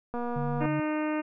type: click train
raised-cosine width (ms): 1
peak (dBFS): -21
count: 125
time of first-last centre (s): 0.14-0.657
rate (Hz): 240
type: tone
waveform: sine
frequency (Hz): 144.9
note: D3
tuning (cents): -23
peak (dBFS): -30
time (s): 0.36-0.8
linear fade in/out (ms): 2
type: harmonic tone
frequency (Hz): 305.9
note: D#4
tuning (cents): -29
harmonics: 1 / 2 / 3 / 4 / 5 / 6 / 7 / 8 / 9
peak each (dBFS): -28 / -34 / -38 / -40 / -42 / -44 / -45 / -46 / -47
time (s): 0.6-1.22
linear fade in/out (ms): 20
effects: none